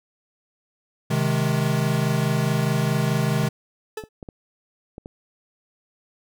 square chord, Ab major, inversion first, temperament equal with one note detuned, 130.81 / 155.56 / 209.1 Hz, C3 / Eb3 / Ab3, 0 / 0 / +12 cents, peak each -24 / -24 / -27 dBFS, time 1.1-3.49 s, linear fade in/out 10 ms
clicks, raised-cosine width 2 ms, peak -23 dBFS, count 6, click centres 3.436 / 4.038 / 4.228 / 4.288 / 4.981 / 5.059 s
40% pulse tone with exponential decay, 434.1 Hz, A4, 23 cents flat, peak -25 dBFS, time 3.97-4.09 s, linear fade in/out 5 ms, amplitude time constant 26 ms
effects none

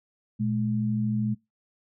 sine tone pair together, 119.1 / 212.2 Hz, A#2 / G#3, +38 / +38 cents, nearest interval minor seventh, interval 1000 cents, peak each -28 / -25 dBFS, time 0.39-1.35 s, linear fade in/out 20 ms, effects noise-tail reverb RT60 0.2 s tail -23 dB re dry

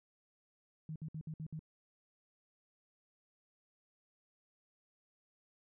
sine tone bursts, 156.9 Hz, D#3, 15 cents sharp, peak -40 dBFS, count 6, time 0.89-1.593 s, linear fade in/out 2 ms, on 68 ms, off 59 ms, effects none

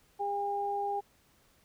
sine tone pair together, 403.9 / 806.9 Hz, G#4 / G5, -48 / +50 cents, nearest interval octave, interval 1198 cents, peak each -36 / -31 dBFS, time 0.19-1.01 s, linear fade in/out 20 ms, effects pink hiss -66 dBFS RMS until 1.64 s

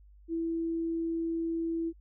sine tone, 330.6 Hz, E4, 5 cents sharp, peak -29 dBFS, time 0.28-1.93 s, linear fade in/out 50 ms, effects added 50 Hz sine -53 dBFS peak until 2 s

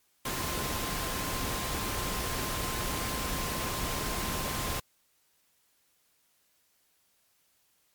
sine tone in noise, 1047 Hz, C6, 1 cent sharp, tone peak -40 dBFS, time 0.25-4.8 s, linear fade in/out 5 ms, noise pink, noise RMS -33 dBFS, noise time 0.25-4.8 s, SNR -10 dB, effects white hiss -70 dBFS RMS until 7.94 s + MP3 96 kbps

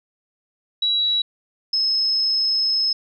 sine tone pair in turn, 3899 / 5182 Hz, B7 / E8, -23 / -30 cents, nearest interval perfect fourth, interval 493 cents, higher second, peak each -17 dBFS, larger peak neither, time 0.82-1.22 / 1.73-2.93 s, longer second, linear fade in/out 5 ms, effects none

